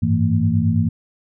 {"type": "tone cluster", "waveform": "sine", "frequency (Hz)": [97.1, 106.2, 164.2, 227.6], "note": ["G2", "G#2", "E3", "A#3"], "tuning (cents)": [-16, 39, -6, -41], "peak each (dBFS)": -20, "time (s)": [0.02, 0.89], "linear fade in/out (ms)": 10, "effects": []}